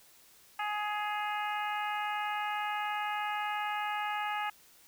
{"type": "harmonic tone with a mistuned harmonic", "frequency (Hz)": 418.5, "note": "G#4", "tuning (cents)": 13, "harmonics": [2, 3, 4, 5, 6, 7], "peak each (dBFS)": [-34, -38, -40, -42, -44, -45], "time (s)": [0.59, 4.5], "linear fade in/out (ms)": 5, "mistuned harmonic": 7, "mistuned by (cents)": -39, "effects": ["white hiss -60 dBFS RMS until 4.87 s"]}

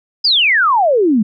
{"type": "exponential sweep", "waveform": "sine", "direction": "down", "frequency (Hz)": [5100, 199.3], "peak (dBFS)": -9, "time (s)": [0.24, 1.23], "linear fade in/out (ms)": 10, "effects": []}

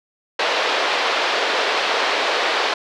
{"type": "band-pass noise", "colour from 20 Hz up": "pink", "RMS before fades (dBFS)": -20, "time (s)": [0.39, 2.74], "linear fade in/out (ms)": 5, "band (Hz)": [450, 4400], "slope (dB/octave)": 24, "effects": []}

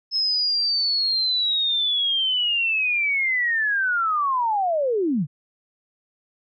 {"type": "linear sweep", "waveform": "sine", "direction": "down", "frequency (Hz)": [5210, 125.6], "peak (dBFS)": -19, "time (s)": [0.11, 5.27], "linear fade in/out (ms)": 50, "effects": []}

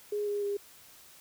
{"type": "tone with pitch steps", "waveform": "sine", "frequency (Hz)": [415.3, 410.1, 404.9], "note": ["G#4", "G#4", "G#4"], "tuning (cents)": [0, -22, -44], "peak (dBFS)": -29, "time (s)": [0.12, 0.57], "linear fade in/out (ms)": 5, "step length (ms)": 150, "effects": ["white hiss -55 dBFS RMS until 1.2 s"]}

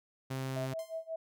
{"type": "tone", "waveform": "sawtooth", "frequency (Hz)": 132.3, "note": "C3", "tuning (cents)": 20, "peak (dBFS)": -31, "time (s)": [0.3, 0.74], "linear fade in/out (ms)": 10}
{"type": "tone with tremolo", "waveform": "sine", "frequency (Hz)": 650, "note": "E5", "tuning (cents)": -24, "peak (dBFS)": -34, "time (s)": [0.56, 1.16], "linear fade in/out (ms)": 5, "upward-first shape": "sine", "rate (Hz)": 5.6, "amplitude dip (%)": 95}
{"type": "tone with exponential decay", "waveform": "5% pulse", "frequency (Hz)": 1046.5, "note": "C6", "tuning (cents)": 0, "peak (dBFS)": -37, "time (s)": [0.79, 1.14], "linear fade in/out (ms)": 1, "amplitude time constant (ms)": 76}
{"effects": []}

